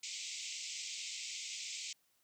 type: band-pass noise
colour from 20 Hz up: white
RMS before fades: -44 dBFS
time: 0.03-1.93 s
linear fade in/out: 5 ms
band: 2100 to 7800 Hz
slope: 96 dB/octave
effects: white hiss -75 dBFS RMS until 2.23 s